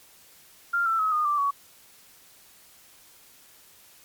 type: tone with pitch steps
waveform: sine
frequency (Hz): 1393 / 1334.7 / 1278.9 / 1225.4 / 1174.1 / 1125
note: F6 / E6 / D#6 / D#6 / D6 / C#6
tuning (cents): -5 / +21 / +47 / -27 / -1 / +25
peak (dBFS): -21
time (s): 0.73-1.51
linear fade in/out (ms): 10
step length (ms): 130
effects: white hiss -54 dBFS RMS until 4.04 s + MP3 96 kbps